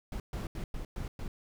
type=noise bursts at uneven times; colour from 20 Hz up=brown; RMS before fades=-37 dBFS; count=6; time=0.12-0.2 / 0.33-0.47 / 0.55-0.64 / 0.74-0.85 / 0.96-1.08 / 1.19-1.28 s; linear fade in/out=2 ms; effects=none